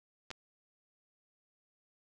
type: clicks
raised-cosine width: 0.2 ms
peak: -25 dBFS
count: 2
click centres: 0.305 / 0.313 s
effects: none